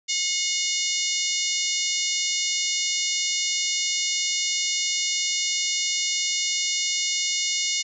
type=harmonic tone; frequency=723 Hz; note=F#5; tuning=40 cents flat; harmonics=3 / 4 / 5 / 6 / 7 / 8 / 9 / 10; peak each=-31 / -31 / -31 / -31 / -31 / -31 / -31 / -31 dBFS; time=0.08-7.83 s; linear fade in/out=20 ms; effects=none